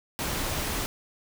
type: noise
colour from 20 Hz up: pink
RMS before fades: -30 dBFS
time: 0.19-0.86 s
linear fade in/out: 0 ms
effects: none